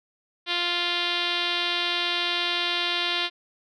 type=tone with low-pass filter; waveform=5% pulse; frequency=349.2 Hz; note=F4; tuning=in tune; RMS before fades=-26 dBFS; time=0.46-3.3 s; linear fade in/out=50 ms; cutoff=3700 Hz; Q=3; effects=none